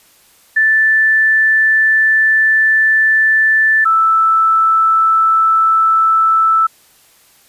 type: tone pair in turn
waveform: sine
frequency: 1760 / 1318.5 Hz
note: A6 / E6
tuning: 0 / 0 cents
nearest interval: perfect fourth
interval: 500 cents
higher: first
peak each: -8 dBFS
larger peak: neither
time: 0.56-3.85 / 3.85-6.67 s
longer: first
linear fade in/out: 10 ms
effects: white hiss -49 dBFS RMS until 7.48 s + resampled to 32000 Hz